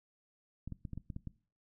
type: clicks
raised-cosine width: 5 ms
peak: -29 dBFS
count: 8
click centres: 0.676 / 0.723 / 0.852 / 0.933 / 0.976 / 1.102 / 1.164 / 1.273 s
effects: noise-tail reverb RT60 0.4 s tail -20 dB re dry